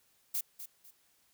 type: noise with echo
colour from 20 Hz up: violet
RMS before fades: -33 dBFS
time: 0.34-0.41 s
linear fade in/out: 10 ms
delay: 250 ms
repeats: 2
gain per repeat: -11 dB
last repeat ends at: 0.91 s
effects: white hiss -70 dBFS RMS until 1.33 s